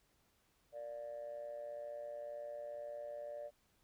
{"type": "tone with amplitude modulation", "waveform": "sine", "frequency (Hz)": 587.3, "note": "D5", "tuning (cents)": 0, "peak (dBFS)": -39, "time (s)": [0.72, 3.51], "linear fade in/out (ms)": 50, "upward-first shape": "sine", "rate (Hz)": 122, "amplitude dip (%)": 70, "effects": ["tanh soft clip ceiling -38 dBFS", "pink hiss -75 dBFS RMS until 3.83 s"]}